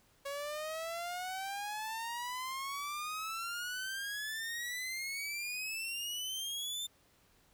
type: exponential sweep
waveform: sawtooth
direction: up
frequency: 554.4 to 3600 Hz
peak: -34 dBFS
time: 0.25-6.87 s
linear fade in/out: 10 ms
effects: pink hiss -68 dBFS RMS until 7.53 s